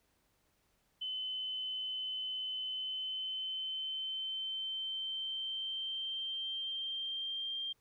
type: tone with pitch glide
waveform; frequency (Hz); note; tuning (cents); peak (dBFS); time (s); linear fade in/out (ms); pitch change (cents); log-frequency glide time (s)
sine; 3039 to 3183; F#7 to G7; +46 to +26; -36; 1.01-7.73; 10; +80; 2.63-7.61
effects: pink hiss -75 dBFS RMS until 7.8 s